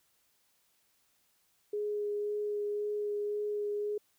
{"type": "tone with vibrato", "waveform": "sine", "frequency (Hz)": 415.3, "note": "G#4", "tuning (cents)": 0, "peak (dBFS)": -31, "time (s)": [1.73, 3.98], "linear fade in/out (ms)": 5, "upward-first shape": "sine", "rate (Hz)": 1.9, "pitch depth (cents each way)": 10, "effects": ["white hiss -72 dBFS RMS until 4.18 s"]}